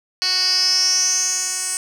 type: tone with band-pass filter sweep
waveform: 10% pulse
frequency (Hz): 370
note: F#4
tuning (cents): 0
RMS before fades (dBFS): -19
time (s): 0.22-1.77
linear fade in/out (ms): 0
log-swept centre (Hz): 4300 to 8000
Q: 8.9
effects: none